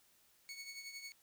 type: tone with tremolo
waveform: 20% pulse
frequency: 2217 Hz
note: C#7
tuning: in tune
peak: -39 dBFS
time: 0.49-1.12 s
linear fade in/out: 0 ms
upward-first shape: triangle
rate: 11 Hz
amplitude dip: 65%
effects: white hiss -70 dBFS RMS until 1.22 s